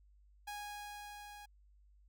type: tone with level ramp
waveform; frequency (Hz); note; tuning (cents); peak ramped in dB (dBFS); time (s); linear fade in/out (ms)
sawtooth; 826; G#5; -10; -38 to -47; 0.47-1.46; 10
effects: added 50 Hz sine -62 dBFS peak until 2.08 s